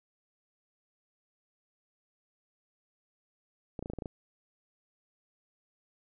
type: clicks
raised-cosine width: 2 ms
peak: -24 dBFS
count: 8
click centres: 3.792 / 3.826 / 3.859 / 3.9 / 3.935 / 3.987 / 4.022 / 4.058 s
effects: none